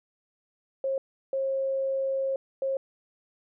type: tone bursts at uneven times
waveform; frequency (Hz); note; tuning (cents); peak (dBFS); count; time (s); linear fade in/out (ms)
sine; 538; C5; +48; -25; 3; 0.84-0.98 / 1.33-2.36 / 2.62-2.77; 2
effects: none